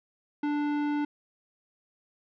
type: tone with tanh clipping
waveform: sine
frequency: 293.7 Hz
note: D4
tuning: in tune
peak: -28 dBFS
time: 0.43-1.05 s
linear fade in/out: 5 ms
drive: 16 dB
effects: none